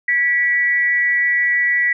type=tone with amplitude modulation; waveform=sine; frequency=1951 Hz; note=B6; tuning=22 cents flat; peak=-11 dBFS; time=0.08-1.93 s; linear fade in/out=5 ms; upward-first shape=sine; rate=293 Hz; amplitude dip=55%; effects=none